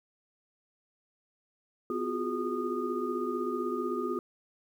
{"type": "tone cluster", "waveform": "sine", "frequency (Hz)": [252, 347.2, 363, 414, 1228], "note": ["B3", "F4", "F#4", "G#4", "D#6"], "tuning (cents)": [35, -10, -33, -5, -23], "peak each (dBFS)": [-36, -38, -34, -36, -37], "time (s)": [1.9, 4.19], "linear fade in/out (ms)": 2, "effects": ["10-bit"]}